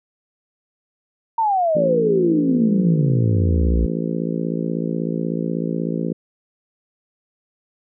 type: exponential sweep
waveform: sine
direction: down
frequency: 932 to 57.1 Hz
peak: -15 dBFS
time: 1.38-3.86 s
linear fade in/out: 5 ms
type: harmonic tone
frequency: 56.3 Hz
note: A1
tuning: 40 cents sharp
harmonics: 3 / 4 / 5 / 6 / 7 / 8 / 9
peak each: -24 / -26 / -28 / -30 / -31 / -32 / -33 dBFS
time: 1.75-6.13 s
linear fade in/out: 5 ms
effects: none